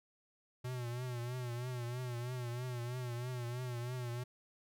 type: tone with vibrato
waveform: square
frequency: 122.9 Hz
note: B2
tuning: 8 cents flat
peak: -39 dBFS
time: 0.64-4.24 s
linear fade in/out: 10 ms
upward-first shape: triangle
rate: 3.1 Hz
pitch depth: 77 cents each way
effects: none